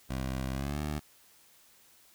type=tone with pitch glide; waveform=15% pulse; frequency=65.41 to 74.7 Hz; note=C2 to D2; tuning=0 to +30 cents; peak=-26 dBFS; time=0.09-1 s; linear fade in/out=20 ms; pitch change=+230 cents; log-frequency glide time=0.52-0.8 s; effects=white hiss -61 dBFS RMS until 2.14 s